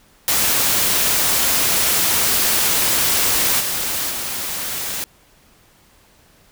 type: noise with level steps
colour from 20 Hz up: white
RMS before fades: -17 / -22 / -25 dBFS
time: 0.28-5.04 s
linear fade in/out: 0 ms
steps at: 3.59 / 4.09 s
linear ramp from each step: 20 ms
effects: pink hiss -53 dBFS RMS until 6.51 s